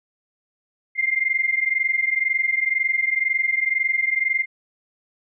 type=tone pair together; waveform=sine; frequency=2090 / 2112 Hz; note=C7 / C7; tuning=-2 / +16 cents; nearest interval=unison; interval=18 cents; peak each=-22 / -21 dBFS; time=0.95-4.46 s; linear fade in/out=50 ms; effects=none